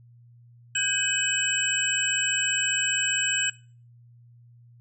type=tone cluster; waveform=sine; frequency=1512 / 1607 / 2545 / 2991 / 7660 Hz; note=F#6 / G6 / D#7 / F#7 / A#8; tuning=+37 / +43 / +39 / +18 / +46 cents; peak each=-35 / -30 / -29 / -28 / -27 dBFS; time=0.75-3.5 s; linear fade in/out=5 ms; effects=noise-tail reverb RT60 0.4 s tail -21 dB re dry + added 119 Hz sine -50 dBFS peak until 4.8 s